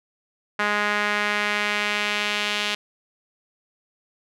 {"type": "tone with band-pass filter sweep", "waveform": "sawtooth", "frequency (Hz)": 207.7, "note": "G#3", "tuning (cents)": 0, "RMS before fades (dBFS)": -24, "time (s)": [0.59, 2.75], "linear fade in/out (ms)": 5, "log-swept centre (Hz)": [1600, 3100], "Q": 1.7, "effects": []}